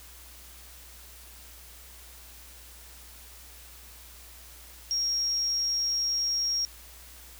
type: tone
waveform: sine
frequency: 5590 Hz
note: F8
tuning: 1 cent sharp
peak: -25 dBFS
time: 4.91-6.65 s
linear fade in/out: 0 ms
effects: added 60 Hz sine -51 dBFS peak until 7.39 s + white hiss -50 dBFS RMS until 7.39 s